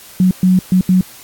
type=tone bursts at uneven times; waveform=sine; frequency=184.6 Hz; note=F#3; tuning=4 cents flat; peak=-7 dBFS; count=4; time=0.2-0.31 / 0.43-0.59 / 0.72-0.81 / 0.89-1.01 s; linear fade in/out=2 ms; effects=white hiss -38 dBFS RMS until 1.23 s + AAC 64 kbps